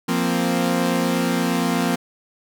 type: chord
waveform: sawtooth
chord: F suspended fourth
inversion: none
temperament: equal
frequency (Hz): 174.61 / 233.1 / 261.6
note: F3 / Bb3 / C4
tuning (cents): 0 / 0 / 0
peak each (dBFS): -19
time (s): 0.08-1.96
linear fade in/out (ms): 10
effects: none